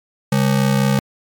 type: ring-modulated tone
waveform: square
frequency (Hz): 170.7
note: F3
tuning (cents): -39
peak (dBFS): -11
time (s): 0.32-0.99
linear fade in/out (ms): 0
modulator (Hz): 32.5
effects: MP3 96 kbps